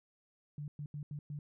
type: tone bursts at uneven times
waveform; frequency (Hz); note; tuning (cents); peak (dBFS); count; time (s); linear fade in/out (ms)
sine; 146.83; D3; 0; -39; 5; 0.58-0.68 / 0.79-0.86 / 0.94-1.03 / 1.11-1.19 / 1.3-1.39; 2
effects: none